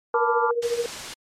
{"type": "tone with tremolo", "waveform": "sine", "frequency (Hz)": 473.2, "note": "A#4", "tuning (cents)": 26, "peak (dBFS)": -18, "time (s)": [0.14, 0.86], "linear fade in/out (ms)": 2, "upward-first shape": "triangle", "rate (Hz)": 14, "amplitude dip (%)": 85}
{"type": "chord", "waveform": "sine", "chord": "B half-diminished seventh", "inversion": "third", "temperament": "equal", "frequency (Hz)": [880, 987.8, 1174.7, 1396.9], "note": ["A5", "B5", "D6", "F6"], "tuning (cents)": [0, 0, 0, 0], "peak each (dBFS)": [-24, -28, -25, -28], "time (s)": [0.14, 0.51], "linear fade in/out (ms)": 2}
{"type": "noise", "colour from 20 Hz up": "white", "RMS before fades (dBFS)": -33, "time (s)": [0.62, 1.14], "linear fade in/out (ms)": 5}
{"effects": ["low-pass 7000 Hz 12 dB/octave", "MP3 64 kbps"]}